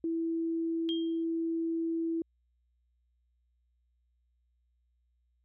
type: tone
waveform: sine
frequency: 329.6 Hz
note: E4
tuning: in tune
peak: -29 dBFS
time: 0.04-2.22 s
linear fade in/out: 2 ms
type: tone with exponential decay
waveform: sine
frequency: 3216 Hz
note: G7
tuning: 44 cents sharp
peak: -32 dBFS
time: 0.89-1.24 s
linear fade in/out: 0 ms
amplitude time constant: 75 ms
effects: added 60 Hz sine -70 dBFS peak until 5.44 s